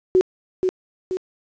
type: tone with echo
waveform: sine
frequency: 371.2 Hz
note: F#4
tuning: 6 cents sharp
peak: -11 dBFS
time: 0.15-0.21 s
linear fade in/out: 0 ms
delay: 480 ms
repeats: 2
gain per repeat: -5 dB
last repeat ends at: 1.17 s
effects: resampled to 16000 Hz + 8-bit